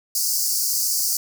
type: high-pass noise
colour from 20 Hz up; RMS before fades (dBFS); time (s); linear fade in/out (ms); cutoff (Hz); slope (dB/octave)
pink; -22; 0.15-1.17; 2; 4600; 96
effects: none